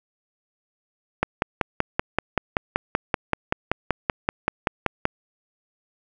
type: click train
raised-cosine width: 0.5 ms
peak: -4 dBFS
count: 21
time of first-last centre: 1.23-5.054 s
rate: 5.23 Hz
effects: none